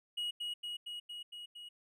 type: tone with echo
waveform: triangle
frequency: 2900 Hz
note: F#7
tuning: 35 cents flat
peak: -33 dBFS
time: 0.17-0.31 s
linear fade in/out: 10 ms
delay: 230 ms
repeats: 6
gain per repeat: -2 dB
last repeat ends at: 1.69 s
effects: none